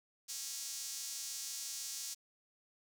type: tone with high-pass filter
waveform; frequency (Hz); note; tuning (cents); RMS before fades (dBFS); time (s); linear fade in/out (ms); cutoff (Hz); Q
sawtooth; 274; C#4; -20; -43; 0.28-2.15; 20; 5900; 1.8
effects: 11-bit